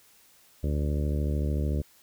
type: harmonic tone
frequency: 73.42 Hz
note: D2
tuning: in tune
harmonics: 1 / 2 / 3 / 4 / 5 / 6 / 7 / 8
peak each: -26 / -32 / -36 / -38 / -40 / -42 / -43 / -44 dBFS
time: 0.63-1.82 s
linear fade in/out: 10 ms
effects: white hiss -59 dBFS RMS until 2.02 s